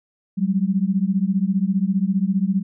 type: beating tone pair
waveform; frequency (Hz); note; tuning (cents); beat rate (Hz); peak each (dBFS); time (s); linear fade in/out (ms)
sine; 185 / 200; F#3 / G3; 0 / +35; 15; -20; 0.37-2.63; 20
effects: none